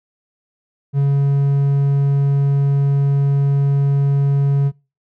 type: tone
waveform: triangle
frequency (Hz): 140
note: C#3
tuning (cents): +18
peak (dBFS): -10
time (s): 0.93-4.72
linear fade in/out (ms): 50
effects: noise-tail reverb RT60 0.3 s tail -24 dB re dry